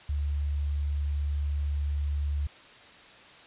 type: tone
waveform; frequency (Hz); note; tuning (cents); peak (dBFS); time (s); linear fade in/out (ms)
sine; 72.4; D2; -24; -26; 0.09-2.47; 5
effects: white hiss -51 dBFS RMS until 3.46 s + resampled to 8000 Hz